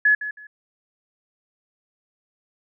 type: tone with echo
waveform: sine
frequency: 1700 Hz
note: G#6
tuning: 40 cents sharp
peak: -13 dBFS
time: 0.05-0.15 s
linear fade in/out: 5 ms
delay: 160 ms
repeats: 2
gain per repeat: -13 dB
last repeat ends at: 0.47 s
effects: none